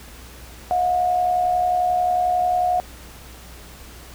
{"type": "tone pair together", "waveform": "sine", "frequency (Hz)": [649.8, 721], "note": ["E5", "F#5"], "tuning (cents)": [-25, -45], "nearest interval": "major second", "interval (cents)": 180, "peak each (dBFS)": [-27, -17], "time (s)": [0.71, 2.8], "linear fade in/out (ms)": 0, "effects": ["added 60 Hz sine -42 dBFS peak until 4.14 s", "pink hiss -43 dBFS RMS until 4.14 s"]}